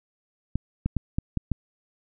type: clicks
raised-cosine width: 5 ms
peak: -12 dBFS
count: 6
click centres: 0.556 / 0.86 / 0.967 / 1.185 / 1.373 / 1.517 s
effects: none